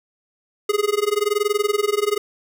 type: tone with amplitude modulation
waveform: square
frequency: 415.3 Hz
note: G#4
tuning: in tune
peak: -15 dBFS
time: 0.69-2.18 s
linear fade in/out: 5 ms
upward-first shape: sine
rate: 21 Hz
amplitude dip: 95%
effects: none